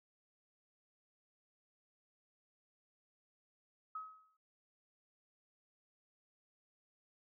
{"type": "tone with exponential decay", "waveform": "sine", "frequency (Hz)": 1275, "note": "D#6", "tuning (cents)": 42, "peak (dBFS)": -39, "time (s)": [3.95, 4.37], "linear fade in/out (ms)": 5, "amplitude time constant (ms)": 91, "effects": []}